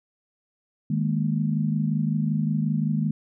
sine chord, D# suspended fourth, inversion none, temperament equal, 155.56 / 207.7 / 233.1 Hz, D#3 / G#3 / A#3, 0 / 0 / 0 cents, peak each -24 / -26 / -28 dBFS, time 0.9-3.11 s, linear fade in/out 5 ms, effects none

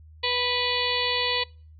harmonic tone, 492.3 Hz, B4, 6 cents flat, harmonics 1 / 2 / 4 / 5 / 6 / 7 / 8 / 9, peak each -31 / -31 / -31 / -31 / -31 / -31 / -31 / -31 dBFS, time 0.23-1.44 s, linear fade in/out 10 ms, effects noise-tail reverb RT60 0.4 s tail -25 dB re dry + added 78 Hz sine -46 dBFS peak until 1.79 s

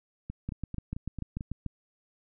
two click trains, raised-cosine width 5 ms, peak -24 / -21 dBFS, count 6 / 9, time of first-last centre 0.3-1.409 / 0.49-1.663 s, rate 4.51 / 6.82 Hz, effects none

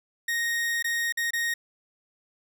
40% pulse tone with dropouts, 1864.7 Hz, A#6, in tune, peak -24 dBFS, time 0.28-1.54 s, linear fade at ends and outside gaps 5 ms, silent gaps 0.826-0.843 / 1.124-1.172 / 1.307-1.333 s, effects none

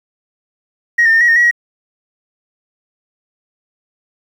sine tone with pitch steps, 1886 / 1807 / 1820 / 1911 / 1838 / 1920 / 1901 Hz, A#6 / A6 / A#6 / A#6 / A#6 / B6 / A#6, +20 / +46 / -42 / +43 / -25 / -49 / +33 cents, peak -6 dBFS, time 0.98-1.512 s, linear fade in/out 10 ms, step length 76 ms, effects tanh soft clip ceiling -4 dBFS + 7-bit

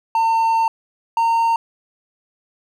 triangle tone pair in turn, 905 / 917.6 Hz, A5 / A#5, +48 / -28 cents, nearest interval unison, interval 24 cents, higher second, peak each -12 dBFS, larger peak neither, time 0.15-0.68 / 1.17-1.56 s, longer first, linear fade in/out 2 ms, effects none

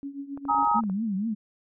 sine tone with tremolo, 279.4 Hz, C#4, 14 cents sharp, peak -30 dBFS, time 0.03-0.65 s, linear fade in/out 0 ms, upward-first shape triangle, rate 7.4 Hz, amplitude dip 85%
clicks, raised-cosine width 1 ms, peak -29 dBFS, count 12, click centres 0.375 / 0.453 / 0.511 / 0.545 / 0.586 / 0.626 / 0.674 / 0.714 / 0.754 / 0.788 / 0.837 / 0.898 s
sine chord, Ab suspended second, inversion none, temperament equal with one note detuned, 830.6 / 932.3 / 1264.8 Hz, Ab5 / Bb5 / Eb6, 0 / 0 / +28 cents, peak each -25 / -24 / -24 dBFS, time 0.48-0.81 s, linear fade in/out 20 ms
sine tone with vibrato, 207.7 Hz, G#3, in tune, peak -25 dBFS, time 0.74-1.35 s, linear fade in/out 20 ms, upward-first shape triangle, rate 4.2 Hz, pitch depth 210 cents each way
effects none

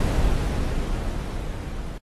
brown noise with level ramp, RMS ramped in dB -20 to -32 dBFS, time 0-1.98 s, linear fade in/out 5 ms, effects AAC 32 kbps

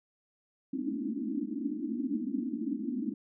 white band-pass noise, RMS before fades -34 dBFS, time 0.73-3.14 s, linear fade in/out 5 ms, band 210 to 320 Hz, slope 96 dB/octave, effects none

